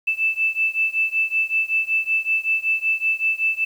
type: beating tone pair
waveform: sine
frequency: 2637 / 2642.3 Hz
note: E7 / E7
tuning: 0 / +3 cents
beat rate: 5.3 Hz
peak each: -21 / -22 dBFS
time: 0.07-3.65 s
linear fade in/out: 10 ms
effects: 8-bit